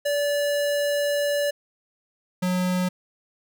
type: tone pair in turn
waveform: square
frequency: 578 / 182.06 Hz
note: D5 / F#3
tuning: -28 / -28 cents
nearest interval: octave + minor sixth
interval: 2000 cents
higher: first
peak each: -22 dBFS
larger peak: neither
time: 0.05-1.51 / 2.42-2.89 s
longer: first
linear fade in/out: 10 ms
effects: none